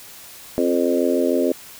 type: harmonic tone with a mistuned harmonic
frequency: 86.6 Hz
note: F2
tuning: 14 cents flat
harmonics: 3 / 4 / 5 / 6 / 7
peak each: -21 / -22 / -23 / -24 / -24 dBFS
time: 0.58-1.52 s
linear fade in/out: 0 ms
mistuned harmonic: 3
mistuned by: +28 cents
effects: white hiss -41 dBFS RMS until 1.79 s